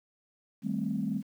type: chord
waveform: sine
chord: A half-diminished seventh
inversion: second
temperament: equal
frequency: 155.56 / 196 / 220 / 261.6 Hz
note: Eb3 / G3 / A3 / C4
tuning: 0 / 0 / 0 / 0 cents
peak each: -38 / -32 / -33 / -35 dBFS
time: 0.62-1.23 s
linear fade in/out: 50 ms
effects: tanh soft clip ceiling -19 dBFS + 10-bit